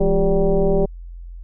sine tone with frequency modulation, 207.7 Hz, G#3, in tune, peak -13 dBFS, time 0-0.86 s, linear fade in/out 10 ms, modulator 188 Hz, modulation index 2, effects added 43 Hz sine -32 dBFS peak until 1.43 s

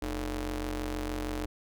sawtooth ring-modulated tone, 130.81 Hz, C3, in tune, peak -25 dBFS, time 0.02-1.46 s, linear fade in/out 5 ms, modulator 173 Hz, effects none

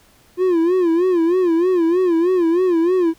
triangle tone with vibrato, 349.2 Hz, F4, in tune, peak -11 dBFS, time 0.37-3.14 s, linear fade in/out 50 ms, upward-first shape sine, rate 3.2 Hz, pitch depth 120 cents each way, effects pink hiss -53 dBFS RMS until 3.18 s

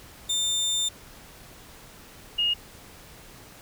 30% pulse / sine tone pair in turn, 3600 / 2857 Hz, A7 / F7, +39 / +39 cents, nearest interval major third, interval 400 cents, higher first, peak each -21 dBFS, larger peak neither, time 0.29-0.89 / 2.38-2.54 s, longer first, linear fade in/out 10 ms, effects pink hiss -48 dBFS RMS until 3.61 s

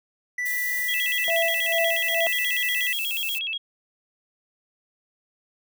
triangle tone, 1974 Hz, B6, 1 cent flat, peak -23 dBFS, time 0.38-2.93 s, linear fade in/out 5 ms
violet noise, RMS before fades -32 dBFS, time 0.45-3.39 s, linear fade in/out 10 ms
sine tone with vibrato, 2946 Hz, F#7, 8 cents flat, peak -26 dBFS, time 0.88-3.58 s, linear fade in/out 10 ms, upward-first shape square, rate 8.3 Hz, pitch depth 190 cents each way
sine tone with tremolo, 668 Hz, E5, 23 cents sharp, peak -21 dBFS, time 1.28-2.27 s, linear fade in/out 0 ms, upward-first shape sine, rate 2.3 Hz, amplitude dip 90%
effects none

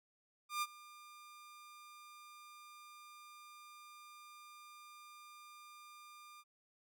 sawtooth tone with ADSR envelope, 1200 Hz, D6, 37 cents sharp, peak -30 dBFS, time 0.49-6.44 s, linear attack 130 ms, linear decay 41 ms, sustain -21 dB, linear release 44 ms, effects none

